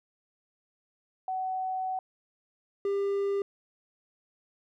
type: tone pair in turn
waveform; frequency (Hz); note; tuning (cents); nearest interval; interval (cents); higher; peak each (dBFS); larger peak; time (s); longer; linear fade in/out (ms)
sine / triangle; 751 / 398.6; F#5 / G4; +26 / +29; major seventh; 1097; first; -29 / -24; second; 1.28-1.99 / 2.85-3.42; first; 2
effects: none